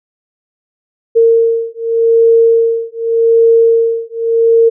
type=beating tone pair; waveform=sine; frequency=457.8 / 458.65 Hz; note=A#4 / A#4; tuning=-31 / -28 cents; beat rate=0.85 Hz; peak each=-10 dBFS; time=1.15-4.7 s; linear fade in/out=20 ms; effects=none